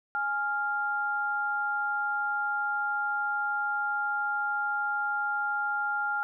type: tone pair together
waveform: sine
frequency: 830 / 1396.9 Hz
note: G#5 / F6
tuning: -1 / 0 cents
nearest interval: major sixth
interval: 901 cents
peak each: -32 / -28 dBFS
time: 0.15-6.23 s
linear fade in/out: 0 ms
effects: none